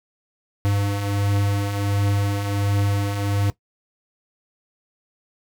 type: beating tone pair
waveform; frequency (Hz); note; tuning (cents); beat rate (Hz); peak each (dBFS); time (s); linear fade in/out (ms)
square; 99.6 / 101; G2 / G#2; +28 / -48; 1.4; -29 / -21; 0.65-3.5; 0
effects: noise-tail reverb RT60 0.1 s tail -17 dB re dry